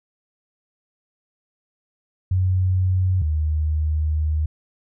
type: tone pair in turn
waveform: sine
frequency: 92.5 / 77.04 Hz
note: F#2 / D#2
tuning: 0 / -17 cents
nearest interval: minor third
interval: 317 cents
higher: first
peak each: -16 / -18 dBFS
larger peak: first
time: 2.31-3.22 / 3.22-4.46 s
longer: second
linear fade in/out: 5 ms
effects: none